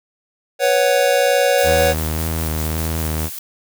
square chord, B suspended second, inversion none, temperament just, 493.9 / 555.6 / 740.8 Hz, B4 / C#5 / F#5, 0 / +4 / +2 cents, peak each -19 / -16 / -21 dBFS, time 0.59-1.95 s, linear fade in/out 50 ms
blue noise with tremolo, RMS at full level -28 dBFS, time 1.58-3.39 s, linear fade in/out 5 ms, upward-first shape square, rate 5 Hz, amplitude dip 25%
sawtooth tone with vibrato, 79.6 Hz, D#2, 40 cents sharp, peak -16 dBFS, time 1.63-3.3 s, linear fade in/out 50 ms, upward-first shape square, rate 1.8 Hz, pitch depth 23 cents each way
effects none

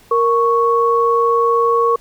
sine tone pair together, 466.2 / 1108.8 Hz, A#4 / C#6, 0 / 0 cents, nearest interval octave + minor third, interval 1500 cents, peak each -14 dBFS, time 0.11-1.96 s, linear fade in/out 5 ms, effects pink hiss -48 dBFS RMS until 2 s

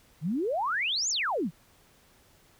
sine exponential two-way sweep, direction up then down, 138.59 to 7310 to 138.59 Hz, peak -26 dBFS, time 0.21-1.51 s, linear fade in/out 50 ms, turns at 1.09 s, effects pink hiss -61 dBFS RMS until 2.59 s

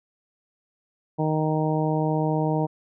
harmonic tone, 155.56 Hz, D#3, in tune, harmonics 1 / 2 / 3 / 4 / 5 / 6, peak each -24 / -27 / -29 / -30 / -31 / -32 dBFS, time 1.18-2.67 s, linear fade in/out 20 ms, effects none

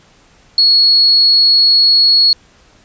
sine tone, 4346 Hz, C#8, 35 cents flat, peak -6 dBFS, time 0.58-2.33 s, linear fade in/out 2 ms, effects pink hiss -48 dBFS RMS until 2.84 s + resampled to 16000 Hz

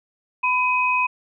sine tone pair together, 1000 / 2520 Hz, B5 / D#7, +21 / +21 cents, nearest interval octave + major third, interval 1600 cents, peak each -20 dBFS, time 0.43-1.07 s, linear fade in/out 10 ms, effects none

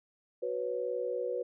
sine chord, F# suspended fourth, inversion none, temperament equal, 370 / 493.9 / 554.4 Hz, F#4 / B4 / C#5, 0 / 0 / 0 cents, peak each -38 / -33 / -38 dBFS, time 0.42-1.43 s, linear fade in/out 10 ms, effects none

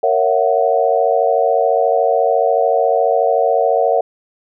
sine chord, F# dominant seventh, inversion first, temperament just, 462.5 / 555 / 666 / 740 Hz, A#4 / C#5 / E5 / F#5, -14 / +2 / +18 / 0 cents, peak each -17 dBFS, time 0.03-4.01 s, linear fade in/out 5 ms, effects none

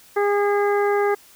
harmonic tone, 407.9 Hz, G#4, 31 cents flat, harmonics 1 / 2 / 3 / 4 / 5, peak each -18 / -24 / -28 / -30 / -32 dBFS, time 0.16-1.15 s, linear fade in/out 10 ms, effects white hiss -50 dBFS RMS until 1.35 s

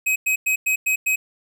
square tone bursts, 2534 Hz, D#7, 31 cents sharp, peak -18 dBFS, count 6, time 0.06-1.16 s, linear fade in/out 10 ms, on 100 ms, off 100 ms, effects none

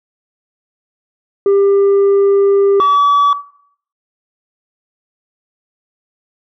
sine tone pair in turn, 397.6 / 1144.2 Hz, G4 / D6, +25 / -45 cents, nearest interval octave + tritone, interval 1830 cents, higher second, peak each -5 dBFS, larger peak neither, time 1.46-2.8 / 2.8-3.33 s, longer first, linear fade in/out 2 ms, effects noise-tail reverb RT60 0.6 s tail -17 dB re dry + tanh soft clip ceiling -7 dBFS

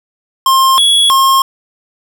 square tone with pitch steps, 1061 / 3361 / 1072 Hz, C6 / G#7 / C6, +24 / +20 / +42 cents, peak -7 dBFS, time 0.46-1.42 s, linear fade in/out 2 ms, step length 320 ms, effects none

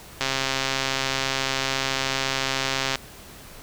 click train, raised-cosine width 0.2 ms, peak -6 dBFS, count 369, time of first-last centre 0.21-2.956 s, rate 134 Hz, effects pink hiss -44 dBFS RMS until 3.62 s

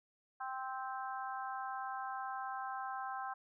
harmonic tone, 261.6 Hz, C4, in tune, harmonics 3 / 4 / 5 / 6, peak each -42 / -44 / -46 / -48 dBFS, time 0.4-3.34 s, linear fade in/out 10 ms, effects none

